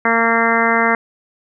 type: harmonic tone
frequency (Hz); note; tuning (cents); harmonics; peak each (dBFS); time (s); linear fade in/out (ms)
229.5; A#3; -27; 1 / 2 / 3 / 4 / 5 / 6 / 7 / 8 / 9; -21 / -21 / -21 / -21 / -21 / -21 / -21 / -21 / -21; 0.05-0.95; 2
effects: none